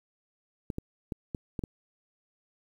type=clicks; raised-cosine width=3 ms; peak=-20 dBFS; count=6; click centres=0.702 / 0.784 / 1.122 / 1.348 / 1.592 / 1.638 s; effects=9-bit